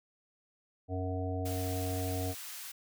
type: harmonic tone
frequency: 92.5 Hz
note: F#2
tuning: in tune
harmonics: 1 / 3 / 5 / 7 / 8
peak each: -34 / -39 / -41 / -42 / -43 dBFS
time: 0.88-2.35 s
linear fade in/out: 50 ms
type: high-pass noise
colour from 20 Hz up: white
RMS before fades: -44 dBFS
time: 1.45-2.72 s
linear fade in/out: 10 ms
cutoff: 1100 Hz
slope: 12 dB/octave
effects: none